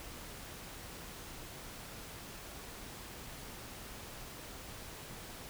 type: silence
effects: pink hiss -48 dBFS RMS until 5.49 s